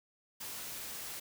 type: noise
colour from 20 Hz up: white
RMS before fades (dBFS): -43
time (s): 0.4-1.2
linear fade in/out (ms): 10
effects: none